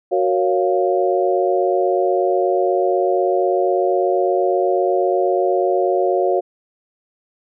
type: chord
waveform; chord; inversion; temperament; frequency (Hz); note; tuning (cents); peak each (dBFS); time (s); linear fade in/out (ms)
sine; Gb major seventh; none; equal; 370 / 466.2 / 554.4 / 698.5; Gb4 / Bb4 / Db5 / F5; 0 / 0 / 0 / 0; -18 / -23 / -20 / -20; 0.11-6.41; 20
effects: none